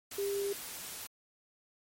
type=tone in noise; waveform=sine; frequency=400 Hz; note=G4; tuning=35 cents sharp; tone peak=-31 dBFS; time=0.18-0.53 s; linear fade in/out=5 ms; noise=white; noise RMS=-43 dBFS; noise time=0.11-1.07 s; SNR=+9 dB; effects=MP3 64 kbps